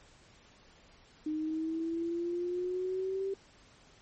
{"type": "exponential sweep", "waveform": "sine", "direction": "up", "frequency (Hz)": [306.2, 392], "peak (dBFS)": -31, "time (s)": [1.26, 3.34], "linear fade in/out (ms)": 5, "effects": ["pink hiss -60 dBFS RMS until 4.01 s", "MP3 32 kbps"]}